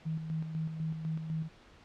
sine tone with tremolo, 159.3 Hz, D#3, 41 cents sharp, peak -31 dBFS, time 0.05-1.49 s, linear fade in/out 20 ms, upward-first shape square, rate 4 Hz, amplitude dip 50%, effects pink hiss -58 dBFS RMS until 1.84 s + low-pass 4000 Hz 12 dB/octave

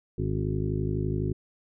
harmonic tone with a mistuned harmonic, 51.91 Hz, G#1, in tune, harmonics 1 / 2 / 3 / 4 / 5 / 6 / 7 / 8, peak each -34 / -30 / -31 / -40 / -36 / -43 / -33 / -40 dBFS, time 0.18-1.33 s, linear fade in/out 5 ms, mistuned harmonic 5, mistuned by +46 cents, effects none

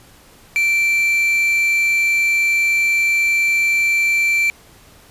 triangle tone with quantisation, 2343 Hz, D7, 5 cents flat, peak -12 dBFS, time 0.56-4.5 s, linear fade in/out 0 ms, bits 5, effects pink hiss -47 dBFS RMS until 5.1 s + resampled to 32000 Hz

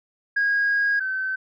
sine tone pair in turn, 1639 / 1535 Hz, G#6 / G6, -23 / -37 cents, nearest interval minor second, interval 114 cents, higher first, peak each -17 / -23 dBFS, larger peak first, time 0.36-1 / 1-1.36 s, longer first, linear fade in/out 10 ms, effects tanh soft clip ceiling -15 dBFS

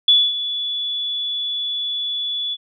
sine tone with ADSR envelope, 3432 Hz, A7, 44 cents flat, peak -8 dBFS, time 0.08-2.57 s, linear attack 4 ms, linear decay 240 ms, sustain -13 dB, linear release 42 ms, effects none

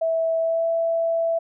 sine tone with pitch glide, 654 to 663.1 Hz, E5 to E5, -14 to +10 cents, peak -19 dBFS, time 0.01-1.39 s, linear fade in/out 10 ms, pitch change +24 cents, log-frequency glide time 0.38-0.67 s, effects none

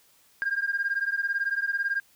sine beating tone pair, 1601 / 1619 Hz, G6 / G#6, +36 / -45 cents, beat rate 18 Hz, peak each -27 dBFS, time 0.42-2 s, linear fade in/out 0 ms, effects tanh soft clip ceiling -19 dBFS + white hiss -61 dBFS RMS until 2.15 s

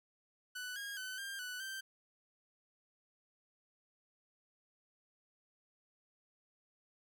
sawtooth tone with pitch steps, 1491 / 1631 / 1513 / 1596 / 1487 / 1562 Hz, F#6 / G#6 / F#6 / G6 / F#6 / G6, +13 / -32 / +38 / +31 / +8 / -7 cents, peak -38 dBFS, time 0.55-1.81 s, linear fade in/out 10 ms, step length 210 ms, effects none

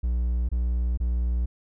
triangle tone bursts, 60 Hz, B1, 49 cents flat, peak -20 dBFS, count 3, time 0.03-1.46 s, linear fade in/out 10 ms, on 460 ms, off 25 ms, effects none

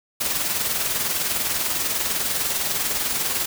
white noise with tremolo, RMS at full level -22 dBFS, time 0.2-3.46 s, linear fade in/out 10 ms, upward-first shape sine, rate 20 Hz, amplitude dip 45%, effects none

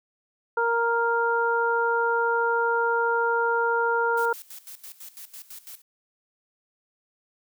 harmonic tone, 466.2 Hz, A#4, in tune, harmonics 1 / 2 / 3, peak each -25 / -25 / -25 dBFS, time 0.57-4.33 s, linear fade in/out 5 ms
blue noise with tremolo, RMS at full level -41 dBFS, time 4.17-5.82 s, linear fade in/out 5 ms, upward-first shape square, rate 6 Hz, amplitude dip 80%
effects none

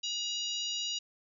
harmonic tone with a mistuned harmonic, 956 Hz, A#5, 43 cents sharp, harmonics 3 / 4 / 5 / 6 / 7, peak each -36 / -38 / -40 / -42 / -43 dBFS, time 0.03-0.99 s, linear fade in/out 10 ms, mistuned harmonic 7, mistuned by +37 cents, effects none

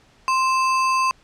sine tone with sample-and-hold, 1046.5 Hz, C6, in tune, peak -16 dBFS, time 0.28-1.11 s, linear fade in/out 0 ms, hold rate 3675 Hz, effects pink hiss -55 dBFS RMS until 1.23 s + low-pass 6000 Hz 12 dB/octave

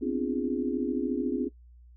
sine tone cluster, 249.1 / 262.6 / 296.8 / 345.6 / 412.6 Hz, B3 / C4 / D4 / F4 / G#4, +15 / +6 / +18 / -18 / -11 cents, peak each -35 / -30 / -33 / -33 / -35 dBFS, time 0.01-1.49 s, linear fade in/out 20 ms, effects noise-tail reverb RT60 0.1 s tail -18 dB re dry + added 60 Hz sine -50 dBFS peak until 1.96 s

